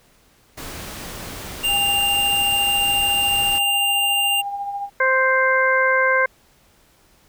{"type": "noise", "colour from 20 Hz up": "pink", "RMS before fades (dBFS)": -33, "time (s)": [0.57, 3.59], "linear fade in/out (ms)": 10}
{"type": "tone", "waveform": "square", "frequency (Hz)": 2794, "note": "F7", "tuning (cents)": 0, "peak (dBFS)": -18, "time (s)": [1.63, 4.42], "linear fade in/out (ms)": 20}
{"type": "tone with tremolo", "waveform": "sine", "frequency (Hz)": 804, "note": "G5", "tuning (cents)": 44, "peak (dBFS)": -22, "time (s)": [1.67, 4.9], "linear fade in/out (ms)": 50, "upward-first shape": "triangle", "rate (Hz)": 14, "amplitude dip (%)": 50}
{"type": "harmonic tone", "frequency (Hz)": 523.3, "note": "C5", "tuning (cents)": 0, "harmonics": [1, 2, 3, 4], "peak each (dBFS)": [-20, -21, -18, -22], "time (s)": [5, 6.26], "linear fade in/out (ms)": 5}
{"effects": ["pink hiss -56 dBFS RMS until 7.28 s"]}